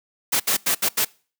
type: noise bursts at uneven times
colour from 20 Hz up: white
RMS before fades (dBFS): -20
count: 5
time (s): 0.32-0.4 / 0.47-0.57 / 0.66-0.75 / 0.82-0.89 / 0.97-1.05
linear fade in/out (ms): 10
effects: noise-tail reverb RT60 0.4 s tail -24 dB re dry + high-pass 150 Hz 12 dB/octave